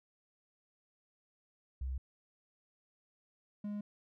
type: tone pair in turn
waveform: sine / triangle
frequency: 65.1 / 206.7 Hz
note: C2 / G#3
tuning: -8 / -8 cents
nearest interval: octave + minor sixth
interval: 2000 cents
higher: second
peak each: -35 / -35 dBFS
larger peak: neither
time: 1.81-1.98 / 3.64-3.81 s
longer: neither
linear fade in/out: 5 ms
effects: none